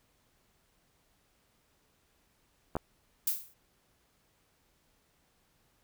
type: clicks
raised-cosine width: 1 ms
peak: -18 dBFS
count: 2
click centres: 2.754 / 2.767 s
type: noise with exponential decay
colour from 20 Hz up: violet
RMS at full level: -26 dBFS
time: 3.27-3.54 s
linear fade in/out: 5 ms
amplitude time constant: 58 ms
effects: pink hiss -71 dBFS RMS until 5.83 s